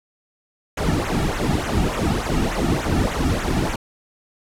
brown noise with flanger, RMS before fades -21 dBFS, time 0.77-3.76 s, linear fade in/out 5 ms, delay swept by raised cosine 0.2 to 2 ms, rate 3.4 Hz, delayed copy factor -0.8, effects low-pass 12000 Hz 12 dB/octave

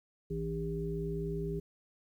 harmonic tone with a mistuned harmonic, 57.4 Hz, A#1, 26 cents flat, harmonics 1 / 3 / 5 / 7, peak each -41 / -36 / -46 / -37 dBFS, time 0.3-1.6 s, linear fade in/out 10 ms, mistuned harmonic 3, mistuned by -110 cents, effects 11-bit

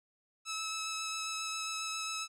10% pulse tone with vibrato, 1300 Hz, E6, 24 cents flat, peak -27 dBFS, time 0.45-2.28 s, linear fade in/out 50 ms, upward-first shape sine, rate 7.4 Hz, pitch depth 12 cents each way, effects low-pass 11000 Hz 12 dB/octave

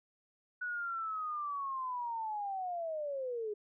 sine linear sweep, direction down, 1480 to 408.6 Hz, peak -35 dBFS, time 0.61-3.54 s, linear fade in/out 10 ms, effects none

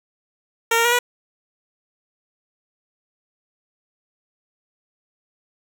10% pulse tone with pitch steps, 459.9 / 463 / 477.7 / 486.7 Hz, A#4 / A#4 / A#4 / B4, -23 / -12 / +42 / -25 cents, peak -7 dBFS, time 0.71-0.99 s, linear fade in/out 5 ms, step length 70 ms, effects none

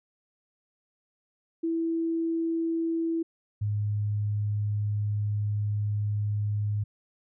sine tone pair in turn, 329.6 / 104.15 Hz, E4 / G#2, 0 / +5 cents, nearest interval octave + minor sixth, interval 1995 cents, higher first, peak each -25 dBFS, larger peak neither, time 1.63-3.23 / 3.61-6.84 s, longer second, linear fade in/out 10 ms, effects none

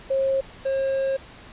sine / triangle tone pair in turn, 538 / 538 Hz, C5 / C5, +48 / +48 cents, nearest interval unison, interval 0 cents, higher neither, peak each -19 dBFS, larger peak neither, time 0.1-0.41 / 0.65-1.17 s, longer second, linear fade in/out 10 ms, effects pink hiss -45 dBFS RMS until 1.52 s + resampled to 8000 Hz

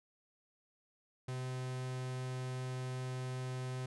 45% pulse tone, 128.2 Hz, C3, 35 cents flat, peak -38 dBFS, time 1.28-3.86 s, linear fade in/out 5 ms, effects resampled to 24000 Hz

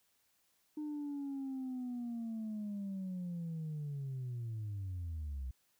sine linear sweep, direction down, 304.2 to 62 Hz, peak -36 dBFS, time 0.77-5.51 s, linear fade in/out 5 ms, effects tanh soft clip ceiling -36 dBFS + white hiss -75 dBFS RMS until 5.79 s

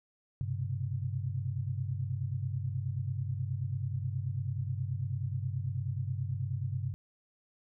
sine tone cluster, 98.1 / 125.8 / 135.1 Hz, G2 / B2 / C#3, +2 / +32 / -44 cents, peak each -35 / -37 / -36 dBFS, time 0.41-6.94 s, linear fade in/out 0 ms, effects none

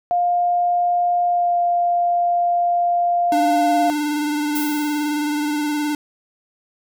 sine tone with pitch glide, 705 to 698.9 Hz, F5 to F5, +16 to +1 cents, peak -15 dBFS, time 0.11-3.9 s, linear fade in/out 0 ms, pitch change -15 cents, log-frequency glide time 1.26-1.59 s
square tone with vibrato, 297.2 Hz, D4, 21 cents sharp, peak -20 dBFS, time 3.32-5.95 s, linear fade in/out 2 ms, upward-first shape sine, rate 19 Hz, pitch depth 28 cents each way
violet noise with exponential decay, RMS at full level -25 dBFS, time 4.55-5.43 s, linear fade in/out 5 ms, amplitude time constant 190 ms
effects none

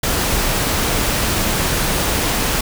pink noise, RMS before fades -18 dBFS, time 0.03-2.61 s, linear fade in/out 5 ms, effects none

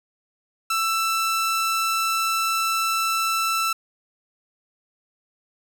sawtooth tone, 1329 Hz, E6, 14 cents sharp, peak -17 dBFS, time 0.7-3.73 s, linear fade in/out 5 ms, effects none

